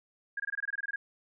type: tone bursts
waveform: sine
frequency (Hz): 1631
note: G#6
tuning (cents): -32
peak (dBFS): -31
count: 12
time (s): 0.37-0.96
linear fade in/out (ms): 5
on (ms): 29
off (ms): 22
effects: none